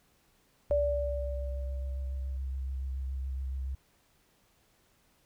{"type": "tone with vibrato", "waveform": "sine", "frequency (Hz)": 66.2, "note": "C2", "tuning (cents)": 21, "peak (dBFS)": -32, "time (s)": [0.7, 3.75], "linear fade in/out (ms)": 5, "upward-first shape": "sine", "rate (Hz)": 7.1, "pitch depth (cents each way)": 24}
{"type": "tone with exponential decay", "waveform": "sine", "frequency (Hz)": 580, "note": "D5", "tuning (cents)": -22, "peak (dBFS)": -23, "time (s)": [0.71, 2.37], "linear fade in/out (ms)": 0, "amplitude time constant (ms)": 360}
{"effects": ["pink hiss -68 dBFS RMS until 5.25 s"]}